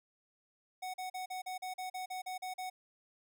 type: tone bursts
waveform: square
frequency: 742 Hz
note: F#5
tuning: 5 cents sharp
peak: -39 dBFS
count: 12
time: 0.82-2.7 s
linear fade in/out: 10 ms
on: 120 ms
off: 40 ms
effects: none